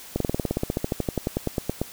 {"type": "slowing click train", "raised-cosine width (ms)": 2, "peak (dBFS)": -10, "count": 23, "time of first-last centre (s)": [0.16, 1.816], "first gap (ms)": 43, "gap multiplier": 1.05, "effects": ["white hiss -43 dBFS RMS until 1.92 s"]}